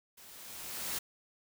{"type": "noise with level ramp", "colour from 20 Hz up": "white", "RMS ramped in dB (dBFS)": [-55, -35], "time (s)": [0.17, 0.99], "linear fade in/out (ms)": 10, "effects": []}